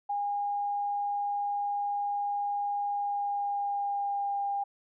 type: tone with pitch glide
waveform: sine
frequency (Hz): 814 to 803.3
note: G#5 to G5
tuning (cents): -35 to +42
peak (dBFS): -28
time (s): 0.09-4.64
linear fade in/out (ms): 10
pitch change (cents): -23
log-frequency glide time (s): 2.86-4.43
effects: none